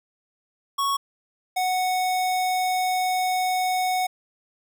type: tone pair in turn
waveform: square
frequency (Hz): 1108.7 / 738.5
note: C#6 / F#5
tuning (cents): 0 / -3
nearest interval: perfect fifth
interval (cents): 703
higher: first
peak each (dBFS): -22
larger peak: neither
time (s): 0.78-0.97 / 1.56-4.07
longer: second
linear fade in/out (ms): 10
effects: none